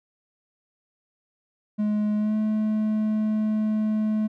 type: tone with pitch glide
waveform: triangle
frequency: 210.5 to 215.2 Hz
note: G#3 to A3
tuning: +24 to -38 cents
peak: -19 dBFS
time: 1.78-4.28 s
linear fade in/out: 20 ms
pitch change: +38 cents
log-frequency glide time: 2.17-2.35 s
effects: none